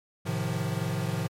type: chord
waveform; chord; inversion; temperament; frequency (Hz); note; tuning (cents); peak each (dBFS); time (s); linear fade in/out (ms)
square; F dominant seventh; first; equal with one note detuned; 108.11 / 130.81 / 155.56 / 174.61; A2 / C3 / Eb3 / F3; -30 / 0 / 0 / 0; -34; 0.25-1.28; 20
effects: MP3 64 kbps